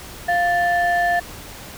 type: tone pair together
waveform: sine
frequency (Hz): 698.5 / 1760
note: F5 / A6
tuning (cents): 0 / 0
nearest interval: octave + major third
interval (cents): 1600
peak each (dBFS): -16 / -19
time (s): 0.28-1.2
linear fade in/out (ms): 10
effects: tanh soft clip ceiling -11 dBFS + pink hiss -37 dBFS RMS until 1.77 s